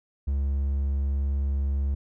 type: tone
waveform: triangle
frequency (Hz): 69.3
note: C#2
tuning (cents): 0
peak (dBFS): -21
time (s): 0.27-1.95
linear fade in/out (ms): 10
effects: none

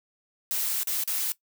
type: noise with dropouts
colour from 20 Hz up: blue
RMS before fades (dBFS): -28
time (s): 0.51-1.32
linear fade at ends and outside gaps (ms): 0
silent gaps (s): 0.832-0.872 / 1.037-1.076
effects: noise-tail reverb RT60 0.1 s tail -19 dB re dry

